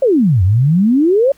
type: exponential two-way sweep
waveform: sine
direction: down then up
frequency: 575 to 87.2 to 575 Hz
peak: -8 dBFS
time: 0.02-1.32 s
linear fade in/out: 5 ms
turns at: 0.43 s
effects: pink hiss -51 dBFS RMS until 1.37 s